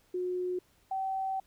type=tone pair in turn; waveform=sine; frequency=362.4 / 767.9 Hz; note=F#4 / G5; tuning=-36 / -36 cents; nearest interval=octave + minor second; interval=1300 cents; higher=second; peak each=-30 / -30 dBFS; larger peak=neither; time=0.14-0.59 / 0.91-1.4 s; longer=second; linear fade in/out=5 ms; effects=pink hiss -67 dBFS RMS until 1.46 s